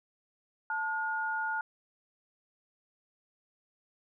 sine tone pair together, 880 / 1433 Hz, A5 / F6, 0 / +44 cents, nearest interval minor sixth, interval 844 cents, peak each -34 / -32 dBFS, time 0.7-1.61 s, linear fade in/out 2 ms, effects none

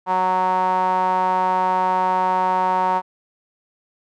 sawtooth tone with band-pass filter, 185 Hz, F#3, in tune, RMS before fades -19 dBFS, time 0.06-3.02 s, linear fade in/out 50 ms, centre 910 Hz, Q 5.8, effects none

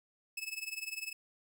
sawtooth tone with tremolo, 2600 Hz, E7, 24 cents flat, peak -32 dBFS, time 0.37-1.13 s, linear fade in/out 5 ms, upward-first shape sine, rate 20 Hz, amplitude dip 85%, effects none

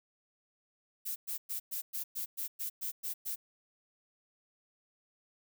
violet noise bursts, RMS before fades -37 dBFS, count 11, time 1.05-3.36 s, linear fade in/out 20 ms, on 110 ms, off 110 ms, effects none

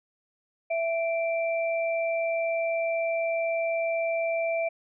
sine tone pair together, 663 / 2349 Hz, E5 / D7, +10 / 0 cents, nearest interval octave + minor seventh, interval 2190 cents, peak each -25 / -33 dBFS, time 0.7-4.69 s, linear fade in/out 10 ms, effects none

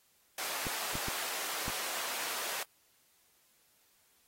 pink high-pass noise, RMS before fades -38 dBFS, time 0.38-2.63 s, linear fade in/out 2 ms, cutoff 700 Hz, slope 12 dB/octave
clicks, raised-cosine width 3 ms, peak -26 dBFS, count 4, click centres 0.668 / 0.954 / 1.084 / 1.681 s
effects white hiss -69 dBFS RMS until 4.27 s + AAC 48 kbps

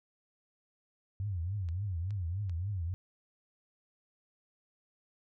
sine tone with vibrato, 92.5 Hz, F#2, in tune, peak -32 dBFS, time 1.2-2.94 s, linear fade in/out 0 ms, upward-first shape triangle, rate 3.5 Hz, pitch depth 250 cents each way
clicks, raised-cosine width 0.2 ms, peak -38 dBFS, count 3, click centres 1.688 / 2.107 / 2.496 s
effects none

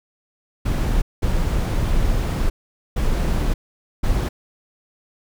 brown noise bursts at uneven times, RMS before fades -19 dBFS, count 4, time 0.65-1.02 / 1.22-2.5 / 2.96-3.54 / 4.03-4.29 s, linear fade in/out 10 ms, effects none

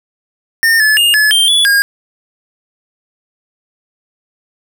square tone with pitch steps, 1820 / 1725 / 2832 / 1714 / 3163 / 3424 / 1624 Hz, A#6 / A6 / F7 / A6 / G7 / A7 / G#6, -42 / -35 / +23 / -46 / +15 / -48 / -39 cents, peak -8 dBFS, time 0.63-1.82 s, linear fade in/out 0 ms, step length 170 ms, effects none

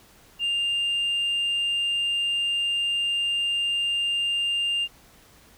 sine tone, 2800 Hz, F7, 4 cents sharp, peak -20 dBFS, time 0.39-4.88 s, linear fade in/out 50 ms, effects tanh soft clip ceiling -21 dBFS + pink hiss -54 dBFS RMS until 5.57 s

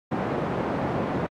pink band-pass noise, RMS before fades -27 dBFS, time 0.11-1.27 s, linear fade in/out 10 ms, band 140 to 980 Hz, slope 12 dB/octave, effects high-pass 60 Hz 12 dB/octave + AAC 64 kbps

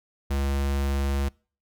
square tone, 69.3 Hz, C#2, in tune, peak -24 dBFS, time 0.3-1.29 s, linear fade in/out 10 ms, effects noise-tail reverb RT60 0.4 s tail -25 dB re dry

